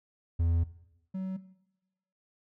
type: tone pair in turn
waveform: triangle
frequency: 84 / 188.57 Hz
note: E2 / F#3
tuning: +33 / +33 cents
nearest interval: octave + major second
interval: 1400 cents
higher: second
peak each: -22 / -30 dBFS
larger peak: first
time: 0.39-0.64 / 1.14-1.37 s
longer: first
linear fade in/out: 10 ms
effects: noise-tail reverb RT60 0.9 s tail -17 dB re dry